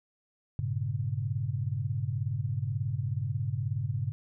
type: chord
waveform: sine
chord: G diminished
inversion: none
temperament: equal with one note detuned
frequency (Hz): 99.94 / 116.54 / 138.59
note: G2 / Bb2 / Db3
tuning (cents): +34 / 0 / 0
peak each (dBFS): -33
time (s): 0.59-4.12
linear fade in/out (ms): 0
effects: none